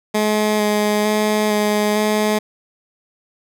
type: tone with vibrato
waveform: 15% pulse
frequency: 211.2 Hz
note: G#3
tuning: 29 cents sharp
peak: -9 dBFS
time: 0.14-2.39 s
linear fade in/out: 10 ms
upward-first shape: square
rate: 1.1 Hz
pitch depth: 12 cents each way
effects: none